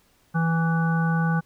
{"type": "harmonic tone", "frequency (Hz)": 164.81, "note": "E3", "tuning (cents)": 0, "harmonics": [1, 3, 5, 7, 9], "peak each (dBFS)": [-20, -37, -31, -34, -30], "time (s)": [0.34, 1.41], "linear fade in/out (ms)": 20, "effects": ["pink hiss -62 dBFS RMS until 1.45 s"]}